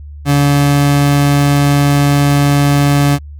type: tone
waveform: 30% pulse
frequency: 142.9 Hz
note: D3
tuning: 47 cents flat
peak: -5 dBFS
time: 0.25-3.19 s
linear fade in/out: 50 ms
effects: added 73 Hz sine -27 dBFS peak until 3.39 s + MP3 96 kbps

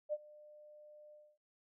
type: tone with ADSR envelope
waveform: sine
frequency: 600 Hz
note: D5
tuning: 37 cents sharp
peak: -32 dBFS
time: 0.09-1.38 s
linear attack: 39 ms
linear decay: 42 ms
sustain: -23 dB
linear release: 250 ms
effects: none

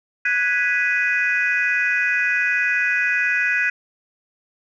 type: chord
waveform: sine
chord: G# minor seventh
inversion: third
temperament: equal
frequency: 1480 / 1661.2 / 1975.5 / 2489 Hz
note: F#6 / G#6 / B6 / D#7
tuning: 0 / 0 / 0 / 0 cents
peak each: -22 dBFS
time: 0.25-3.7 s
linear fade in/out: 5 ms
effects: tanh soft clip ceiling -9 dBFS

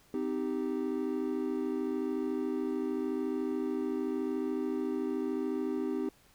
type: chord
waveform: triangle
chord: C minor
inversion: none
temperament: equal with one note detuned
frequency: 257.4 / 311.1 / 392 Hz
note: C4 / Eb4 / G4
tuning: -28 / 0 / 0 cents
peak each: -33 dBFS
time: 0.14-6.09 s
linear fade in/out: 2 ms
effects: pink hiss -63 dBFS RMS until 6.34 s

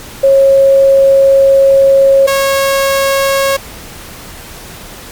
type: tone pair in turn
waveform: sine / sawtooth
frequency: 545 / 547.5 Hz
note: C#5 / C#5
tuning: -29 / -22 cents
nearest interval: unison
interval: 7 cents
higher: second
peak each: -3 / -5 dBFS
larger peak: first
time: 0.23-2.27 / 2.27-3.57 s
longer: first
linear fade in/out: 10 ms
effects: pink hiss -30 dBFS RMS until 5.11 s + MP3 96 kbps

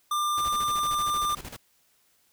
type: tone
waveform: square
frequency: 1194 Hz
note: D6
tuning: 28 cents sharp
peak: -25 dBFS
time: 0.11-1.35 s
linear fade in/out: 5 ms
type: noise with tremolo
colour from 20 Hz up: pink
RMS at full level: -39 dBFS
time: 0.37-1.57 s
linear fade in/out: 10 ms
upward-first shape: square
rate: 13 Hz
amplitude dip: 70%
effects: white hiss -66 dBFS RMS until 2.32 s

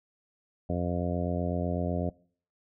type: harmonic tone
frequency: 88 Hz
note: F2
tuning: 14 cents sharp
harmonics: 1 / 2 / 3 / 4 / 5 / 6 / 7 / 8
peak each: -32 / -32 / -35 / -40 / -39 / -39 / -36 / -41 dBFS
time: 0.69-2.1 s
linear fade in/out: 10 ms
effects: noise-tail reverb RT60 0.5 s tail -23 dB re dry

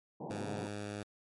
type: band-pass noise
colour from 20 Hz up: pink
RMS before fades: -42 dBFS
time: 0.2-0.68 s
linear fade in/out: 10 ms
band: 120 to 960 Hz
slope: 96 dB/octave
type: tone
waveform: 10% pulse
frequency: 103.2 Hz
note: G#2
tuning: 10 cents flat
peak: -31 dBFS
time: 0.3-1.03 s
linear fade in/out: 5 ms
effects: MP3 48 kbps

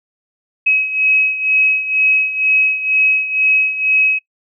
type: beating tone pair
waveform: sine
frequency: 2552 / 2554.1 Hz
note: D#7 / D#7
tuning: +43 / +45 cents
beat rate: 2.1 Hz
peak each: -13 / -18 dBFS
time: 0.66-4.19 s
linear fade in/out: 10 ms
effects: noise-tail reverb RT60 0.1 s tail -22 dB re dry

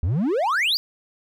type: exponential sweep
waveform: triangle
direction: up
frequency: 73.42 to 4930 Hz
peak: -17 dBFS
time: 0.03-0.77 s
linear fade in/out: 0 ms
effects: none

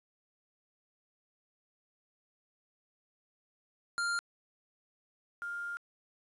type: tone pair in turn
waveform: square / sine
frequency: 1396.9 / 1403.6 Hz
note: F6 / F6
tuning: 0 / +8 cents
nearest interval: unison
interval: 8 cents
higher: second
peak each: -31 / -36 dBFS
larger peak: first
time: 3.98-4.19 / 5.42-5.77 s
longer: second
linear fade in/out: 0 ms
effects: resampled to 24000 Hz + 10-bit

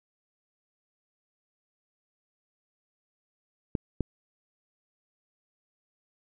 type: clicks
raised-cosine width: 3 ms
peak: -14 dBFS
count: 2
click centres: 3.752 / 4.007 s
effects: none

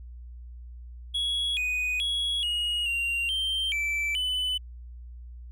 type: tone with pitch steps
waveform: triangle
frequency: 3344 / 2488 / 3337 / 2883 / 2767 / 3141 / 2325 / 3005 Hz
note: G#7 / D#7 / G#7 / F#7 / F7 / G7 / D7 / F#7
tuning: +11 / -1 / +8 / -46 / -17 / +3 / -18 / +26 cents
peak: -24 dBFS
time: 1.14-4.58 s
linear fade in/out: 10 ms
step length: 430 ms
effects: added 60 Hz sine -40 dBFS peak until 5.51 s

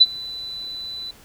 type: tone with ADSR envelope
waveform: sine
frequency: 3989 Hz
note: B7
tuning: 17 cents sharp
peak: -5 dBFS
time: 0-1.11 s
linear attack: 14 ms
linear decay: 39 ms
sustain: -24 dB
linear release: 6 ms
effects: pink hiss -49 dBFS RMS until 1.24 s

